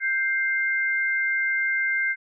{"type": "tone pair together", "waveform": "sine", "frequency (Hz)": [1572.5, 2099], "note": ["G6", "C7"], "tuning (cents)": [5, 5], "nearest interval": "perfect fourth", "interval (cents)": 500, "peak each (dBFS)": -24, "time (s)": [0, 2.16], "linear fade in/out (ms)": 50, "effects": []}